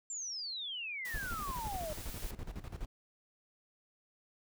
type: exponential sweep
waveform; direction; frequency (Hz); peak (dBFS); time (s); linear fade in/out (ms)
sine; down; 7459 to 595; -38; 0.1-1.93; 2
type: noise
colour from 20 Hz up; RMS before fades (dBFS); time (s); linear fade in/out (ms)
white; -48; 1.05-2.31; 2
type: noise with tremolo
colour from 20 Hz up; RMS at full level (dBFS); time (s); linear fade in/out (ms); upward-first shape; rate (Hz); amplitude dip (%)
brown; -40; 1.14-2.86; 5; square; 12; 75
effects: none